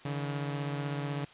sawtooth beating tone pair, 142.2 / 158.2 Hz, C#3 / D#3, +45 / +29 cents, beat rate 16 Hz, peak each -29 / -36 dBFS, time 0.05-1.25 s, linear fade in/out 5 ms, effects white hiss -54 dBFS RMS until 1.33 s + resampled to 8000 Hz

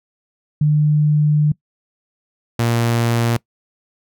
sine / sawtooth tone pair in turn, 150.1 / 117.19 Hz, D3 / A#2, +38 / +10 cents, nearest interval major third, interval 428 cents, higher first, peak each -11 dBFS, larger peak neither, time 0.61-1.52 / 2.59-3.37 s, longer first, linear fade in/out 5 ms, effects noise-tail reverb RT60 0.1 s tail -22 dB re dry

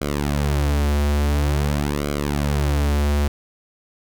sawtooth tone with flanger, 72.5 Hz, D2, 22 cents flat, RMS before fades -20 dBFS, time 0.01-3.28 s, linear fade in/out 5 ms, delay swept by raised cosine 1.1 to 6.7 ms, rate 0.48 Hz, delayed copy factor -0.95, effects none

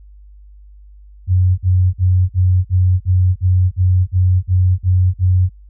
sine tone bursts, 91.8 Hz, F#2, 13 cents flat, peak -9 dBFS, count 12, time 1.27-5.496 s, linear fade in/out 50 ms, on 310 ms, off 46 ms, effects added 50 Hz sine -38 dBFS peak until 5.69 s

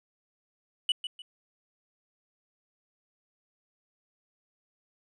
triangle tone with echo, 2960 Hz, F#7, in tune, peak -21 dBFS, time 0.89-0.92 s, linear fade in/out 2 ms, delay 150 ms, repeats 2, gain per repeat -10 dB, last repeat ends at 1.22 s, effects resampled to 22050 Hz

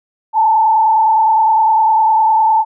sine tone with frequency modulation, 880 Hz, A5, in tune, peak -8 dBFS, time 0.33-2.65 s, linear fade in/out 50 ms, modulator 29.8 Hz, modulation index 0.95, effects none

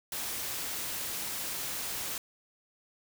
white noise, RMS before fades -36 dBFS, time 0.12-2.18 s, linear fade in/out 2 ms, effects none

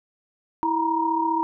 sine tone cluster, 326.7 / 937 / 972 Hz, E4 / A#5 / B5, -15 / +9 / -28 cents, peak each -26 / -22 / -28 dBFS, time 0.63-1.43 s, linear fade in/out 0 ms, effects none

